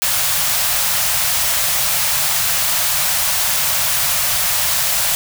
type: band-stop noise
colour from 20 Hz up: white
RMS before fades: -17 dBFS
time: 0.02-5.15 s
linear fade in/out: 0 ms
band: 180 to 550 Hz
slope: 48 dB/octave
effects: none